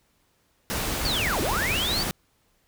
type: noise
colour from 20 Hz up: pink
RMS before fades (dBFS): -28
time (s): 0.7-2.11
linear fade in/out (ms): 0
type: linear two-way sweep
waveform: sine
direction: down then up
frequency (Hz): 4699 to 210 to 4699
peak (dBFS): -25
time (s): 1.05-2.03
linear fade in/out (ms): 2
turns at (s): 1.41
effects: pink hiss -67 dBFS RMS until 2.67 s